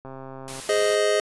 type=click train; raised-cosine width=1 ms; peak=-25 dBFS; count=74; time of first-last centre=0.05-0.599 s; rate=133 Hz
type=noise; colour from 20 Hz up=white; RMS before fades=-36 dBFS; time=0.48-0.95 s; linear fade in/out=0 ms
type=chord; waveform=square; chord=Ab major; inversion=none; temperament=just; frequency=415.3 / 519.1 / 623 Hz; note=Ab4 / C5 / Eb5; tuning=0 / -14 / +2 cents; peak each=-23 / -28 / -23 dBFS; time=0.69-1.2 s; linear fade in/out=2 ms
effects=resampled to 24000 Hz